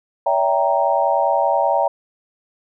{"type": "chord", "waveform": "sine", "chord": "C# diminished seventh", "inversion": "none", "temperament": "equal with one note detuned", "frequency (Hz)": [569, 659.3, 784, 932.3], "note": ["C#5", "E5", "G5", "Bb5"], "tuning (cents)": [45, 0, 0, 0], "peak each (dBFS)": -20, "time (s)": [0.26, 1.88], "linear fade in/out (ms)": 5, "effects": []}